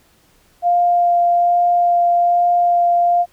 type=tone with vibrato; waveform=sine; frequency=699 Hz; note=F5; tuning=1 cent sharp; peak=-11 dBFS; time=0.62-3.26 s; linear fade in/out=50 ms; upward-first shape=sine; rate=1.2 Hz; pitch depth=8 cents each way; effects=pink hiss -55 dBFS RMS until 3.32 s